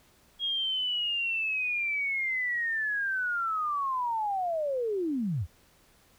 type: linear sweep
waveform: sine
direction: down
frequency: 3289 to 68.7 Hz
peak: -27 dBFS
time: 0.39-5.47 s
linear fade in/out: 50 ms
effects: pink hiss -62 dBFS RMS until 6.18 s